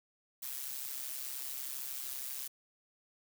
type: noise with amplitude modulation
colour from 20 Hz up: blue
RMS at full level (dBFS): -38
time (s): 0.42-2.48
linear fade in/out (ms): 10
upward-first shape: sine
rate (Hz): 133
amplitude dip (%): 70
effects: none